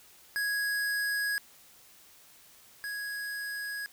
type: tone pair in turn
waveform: square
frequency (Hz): 1661.2 / 1661.2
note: G#6 / G#6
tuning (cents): 0 / 0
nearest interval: unison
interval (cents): 0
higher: neither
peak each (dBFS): -29 / -35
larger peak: first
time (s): 0.36-1.38 / 2.84-3.86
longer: neither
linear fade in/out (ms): 0
effects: white hiss -57 dBFS RMS until 3.92 s